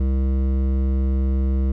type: tone with hard clipping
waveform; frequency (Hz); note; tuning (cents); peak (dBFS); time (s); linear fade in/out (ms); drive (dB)
sine; 66.1; C2; +18; -19; 0-1.72; 5; 12
effects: none